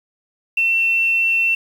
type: tone with quantisation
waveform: sine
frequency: 2698 Hz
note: E7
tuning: 40 cents sharp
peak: -14 dBFS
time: 0.57-1.55 s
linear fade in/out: 5 ms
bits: 7
effects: none